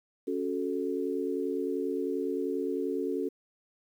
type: chord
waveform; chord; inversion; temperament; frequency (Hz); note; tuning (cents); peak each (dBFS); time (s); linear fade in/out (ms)
sine; F# minor; second; equal; 277.2 / 370 / 440; C#4 / F#4 / A4; 0 / 0 / 0; -33; 0.27-3.29; 10
effects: 10-bit